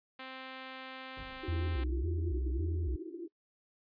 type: tone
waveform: 5% pulse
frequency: 261.6 Hz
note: C4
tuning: in tune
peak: -32 dBFS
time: 0.19-1.84 s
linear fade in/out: 5 ms
type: noise with exponential decay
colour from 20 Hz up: brown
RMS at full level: -46 dBFS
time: 1.17-1.91 s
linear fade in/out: 2 ms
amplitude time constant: 160 ms
type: band-pass noise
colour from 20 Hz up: white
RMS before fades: -43 dBFS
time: 1.43-3.28 s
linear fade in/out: 10 ms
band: 310 to 370 Hz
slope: 96 dB/octave
type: tone with vibrato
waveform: sine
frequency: 73.42 Hz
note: D2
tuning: in tune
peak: -31 dBFS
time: 1.48-2.96 s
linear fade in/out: 5 ms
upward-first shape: square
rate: 1.8 Hz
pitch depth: 220 cents each way
effects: noise-tail reverb RT60 0.1 s tail -24 dB re dry + resampled to 11025 Hz